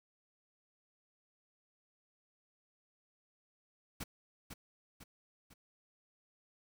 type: noise with echo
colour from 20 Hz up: pink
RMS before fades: -41 dBFS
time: 4-4.04 s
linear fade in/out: 10 ms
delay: 500 ms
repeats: 3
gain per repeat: -6 dB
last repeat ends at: 5.54 s
effects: none